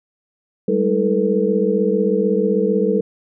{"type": "tone cluster", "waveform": "sine", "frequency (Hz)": [193.5, 209.3, 318.4, 436.5, 483.1], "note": ["G3", "G#3", "D#4", "A4", "B4"], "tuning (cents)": [-22, 14, 40, -14, -38], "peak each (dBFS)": [-20, -24, -25, -18, -21], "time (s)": [0.68, 3.01], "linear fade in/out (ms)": 5, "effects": []}